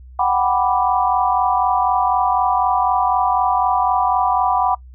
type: chord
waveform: sine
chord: G major seventh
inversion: third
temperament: equal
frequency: 740 / 784 / 987.8 / 1174.7 Hz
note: F#5 / G5 / B5 / D6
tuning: 0 / 0 / 0 / 0 cents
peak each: -18 / -21 / -19 / -22 dBFS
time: 0.19-4.75 s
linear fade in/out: 5 ms
effects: noise-tail reverb RT60 0.1 s tail -22 dB re dry + added 63 Hz sine -37 dBFS peak until 4.94 s